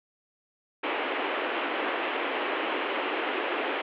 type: band-pass noise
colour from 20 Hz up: pink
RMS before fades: -30 dBFS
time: 0.83-3.82 s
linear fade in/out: 10 ms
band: 290 to 3100 Hz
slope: 48 dB/octave
effects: none